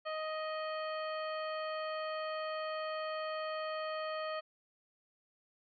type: harmonic tone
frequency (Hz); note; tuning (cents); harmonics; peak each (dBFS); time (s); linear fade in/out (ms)
625; D#5; +8; 1 / 2 / 3 / 4 / 5 / 7; -38 / -41 / -47 / -51 / -50 / -53; 0.05-4.41; 20
effects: none